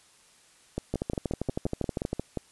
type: two click trains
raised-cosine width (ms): 2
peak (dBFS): -16 / -15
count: 10 / 16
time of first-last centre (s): 0.78-2.373 / 0.94-2.13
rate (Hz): 5.65 / 12.6
effects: white hiss -59 dBFS RMS until 2.51 s + resampled to 24000 Hz